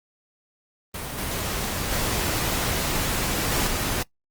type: noise with level steps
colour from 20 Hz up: pink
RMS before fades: -32 / -28 / -25 / -23 / -26 dBFS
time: 0.94-4.03 s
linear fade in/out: 5 ms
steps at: 1.18 / 1.91 / 3.52 / 3.67 s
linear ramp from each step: 2 ms
effects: noise-tail reverb RT60 0.1 s tail -21 dB re dry + Opus 32 kbps